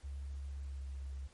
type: tone with pitch glide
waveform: sine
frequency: 69.3 to 67.8 Hz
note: C#2 to C#2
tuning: 0 to -38 cents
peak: -40 dBFS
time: 0.03-1.28 s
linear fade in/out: 20 ms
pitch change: -38 cents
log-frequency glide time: 0.57-0.87 s
effects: pink hiss -65 dBFS RMS until 1.33 s + MP3 48 kbps